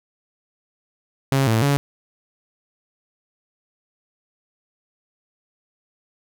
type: tone with pitch steps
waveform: sawtooth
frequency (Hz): 135.9 / 112.4 / 141.6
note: C#3 / A2 / C#3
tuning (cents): -34 / +37 / +37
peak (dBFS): -12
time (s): 1.32-1.77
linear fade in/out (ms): 0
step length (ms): 150
effects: none